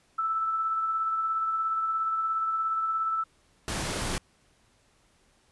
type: tone with tremolo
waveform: sine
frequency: 1318.5 Hz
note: E6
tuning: in tune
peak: -24 dBFS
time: 0.18-3.24 s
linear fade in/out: 10 ms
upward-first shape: sine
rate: 17 Hz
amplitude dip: 30%
type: noise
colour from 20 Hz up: pink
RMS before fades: -31 dBFS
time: 3.68-4.18 s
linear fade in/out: 0 ms
effects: pink hiss -65 dBFS RMS until 5.51 s + resampled to 24000 Hz